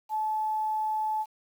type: tone with quantisation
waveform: sine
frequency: 865 Hz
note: A5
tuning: 30 cents flat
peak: -26 dBFS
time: 0.09-1.26 s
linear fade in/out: 50 ms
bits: 9
effects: none